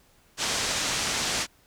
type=low-pass noise; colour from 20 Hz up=white; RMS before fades=-28 dBFS; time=0.37-1.47 s; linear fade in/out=50 ms; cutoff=7300 Hz; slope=24 dB/octave; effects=pink hiss -61 dBFS RMS until 1.66 s